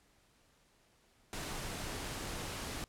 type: noise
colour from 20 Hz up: pink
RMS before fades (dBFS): -41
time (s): 1.33-2.84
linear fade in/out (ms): 0
effects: pink hiss -69 dBFS RMS until 2.88 s + low-pass 11000 Hz 12 dB/octave